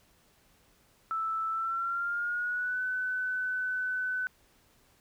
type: tone with pitch glide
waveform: sine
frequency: 1318.5 to 1505.8 Hz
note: E6 to F#6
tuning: 0 to +30 cents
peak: -29 dBFS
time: 1.11-4.27 s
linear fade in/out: 0 ms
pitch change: +230 cents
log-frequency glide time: 1.5-2.82 s
effects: pink hiss -65 dBFS RMS until 5 s